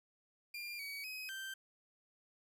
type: tone with pitch steps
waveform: 30% pulse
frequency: 2395 / 2264 / 2528 / 1562 Hz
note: D7 / C#7 / D#7 / G6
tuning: +33 / +36 / +27 / -7 cents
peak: -40 dBFS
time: 0.54-1.54 s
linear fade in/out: 5 ms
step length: 250 ms
effects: none